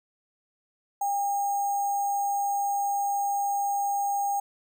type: tone with sample-and-hold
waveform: sine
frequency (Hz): 803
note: G5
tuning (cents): +41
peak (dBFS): -24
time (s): 1.01-4.4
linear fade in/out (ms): 5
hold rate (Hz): 7350
effects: none